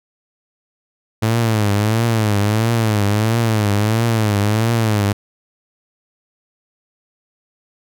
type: tone with vibrato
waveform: sawtooth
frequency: 108.7 Hz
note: A2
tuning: 21 cents flat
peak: -10 dBFS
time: 1.22-5.13 s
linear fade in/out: 10 ms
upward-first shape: triangle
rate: 1.5 Hz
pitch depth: 140 cents each way
effects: none